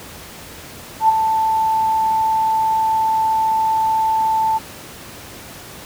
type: tone with ADSR envelope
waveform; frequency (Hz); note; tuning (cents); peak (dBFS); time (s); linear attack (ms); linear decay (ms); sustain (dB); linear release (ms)
sine; 883; A5; +6; -7; 1-4.59; 88; 19; -7; 24
effects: pink hiss -36 dBFS RMS until 5.85 s + high-pass 60 Hz 12 dB/octave